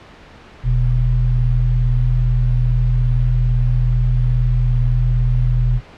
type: tone pair together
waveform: sine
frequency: 40.31 / 122.7 Hz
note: E1 / B2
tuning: -38 / -11 cents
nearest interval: octave + perfect fifth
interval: 1927 cents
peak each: -15 dBFS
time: 0.63-5.81 s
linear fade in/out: 50 ms
effects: pink hiss -41 dBFS RMS until 5.97 s + low-pass 3000 Hz 12 dB/octave